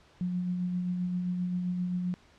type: tone with tremolo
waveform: sine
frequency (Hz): 179.4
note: F3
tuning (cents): +47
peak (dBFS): -27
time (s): 0.21-2.14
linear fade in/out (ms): 0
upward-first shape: sine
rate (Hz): 7.6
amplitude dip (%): 30
effects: pink hiss -60 dBFS RMS until 2.38 s + low-pass 5000 Hz 12 dB/octave